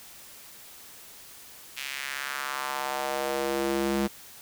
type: tone with high-pass filter sweep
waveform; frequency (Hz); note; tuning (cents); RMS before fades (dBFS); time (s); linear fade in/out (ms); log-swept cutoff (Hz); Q
square; 68.5; C#2; -20; -30; 1.76-4.08; 20; 2600 to 230; 2
effects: white hiss -48 dBFS RMS until 4.41 s